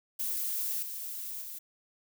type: noise with level steps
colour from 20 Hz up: violet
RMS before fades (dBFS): -33 / -39 / -42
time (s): 0.19-1.59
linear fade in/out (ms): 10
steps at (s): 0.82 / 1.41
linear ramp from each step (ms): 10
effects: none